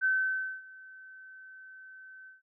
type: tone with ADSR envelope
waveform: sine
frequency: 1532 Hz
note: G6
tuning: 40 cents flat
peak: -23 dBFS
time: 0.01-2.42 s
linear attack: 36 ms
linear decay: 570 ms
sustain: -24 dB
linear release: 150 ms
effects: none